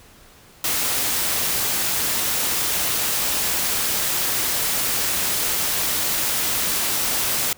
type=noise; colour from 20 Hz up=white; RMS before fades=-22 dBFS; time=0.64-7.53 s; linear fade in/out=2 ms; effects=pink hiss -49 dBFS RMS until 7.57 s